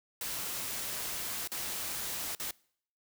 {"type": "noise with dropouts", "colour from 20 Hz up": "white", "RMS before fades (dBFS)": -37, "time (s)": [0.21, 2.51], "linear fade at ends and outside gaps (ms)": 2, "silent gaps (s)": [[1.475, 1.517], [2.351, 2.398]], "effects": ["noise-tail reverb RT60 0.6 s tail -24 dB re dry"]}